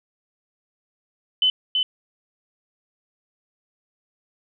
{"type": "tone with echo", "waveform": "sine", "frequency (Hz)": 3027, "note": "F#7", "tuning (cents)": 39, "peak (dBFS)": -15, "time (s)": [1.42, 1.5], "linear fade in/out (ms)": 2, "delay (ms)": 330, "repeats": 1, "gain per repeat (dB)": -3, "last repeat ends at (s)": 1.83, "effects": []}